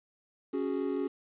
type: chord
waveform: triangle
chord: C# suspended fourth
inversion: none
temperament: equal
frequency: 277.2 / 370 / 415.3 Hz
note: C#4 / F#4 / G#4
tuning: 0 / 0 / 0 cents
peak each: -31 / -32 / -33 dBFS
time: 0.53-1.08 s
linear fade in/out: 10 ms
effects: resampled to 8000 Hz + 10-bit